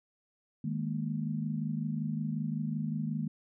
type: chord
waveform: sine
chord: D# suspended fourth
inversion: none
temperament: equal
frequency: 155.56 / 207.7 / 233.1 Hz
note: D#3 / G#3 / A#3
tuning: 0 / 0 / 0 cents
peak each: -34 / -36 / -36 dBFS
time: 0.64-3.28 s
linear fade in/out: 5 ms
effects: none